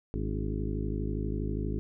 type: harmonic tone with a mistuned harmonic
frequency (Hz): 52.4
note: G#1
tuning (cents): +16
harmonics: 1 / 2 / 3 / 4 / 5 / 6 / 7 / 8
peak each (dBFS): -33 / -36 / -38 / -39 / -40 / -41 / -41 / -42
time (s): 0.14-1.79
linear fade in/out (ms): 0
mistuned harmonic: 5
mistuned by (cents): +77
effects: none